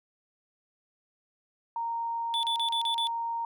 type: tone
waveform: sine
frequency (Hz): 927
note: A#5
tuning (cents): -10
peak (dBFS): -29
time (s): 1.76-3.45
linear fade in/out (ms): 2
type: tone bursts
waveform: triangle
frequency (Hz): 3470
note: A7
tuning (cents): -25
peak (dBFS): -26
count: 6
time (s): 2.34-3.071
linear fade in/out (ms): 0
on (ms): 91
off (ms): 37
effects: none